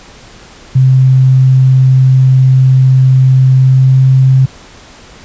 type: tone with pitch glide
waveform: sine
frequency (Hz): 130.8 to 131.79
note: C3 to C3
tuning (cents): 0 to +13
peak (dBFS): -3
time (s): 0.75-4.46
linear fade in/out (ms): 10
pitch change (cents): +13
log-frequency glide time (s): 3.57-4.03
effects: pink hiss -36 dBFS RMS until 5.24 s + resampled to 16000 Hz